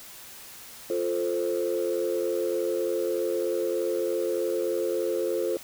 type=chord; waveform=sine; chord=F major; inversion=none; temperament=equal; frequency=349.2 / 440 / 523.3 Hz; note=F4 / A4 / C5; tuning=0 / 0 / 0 cents; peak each=-28 dBFS; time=0.9-5.57 s; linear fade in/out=2 ms; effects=tanh soft clip ceiling -18 dBFS + white hiss -45 dBFS RMS until 5.63 s